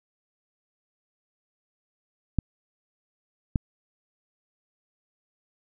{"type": "clicks", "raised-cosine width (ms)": 5, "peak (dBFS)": -10, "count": 2, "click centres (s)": [2.387, 3.558], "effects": []}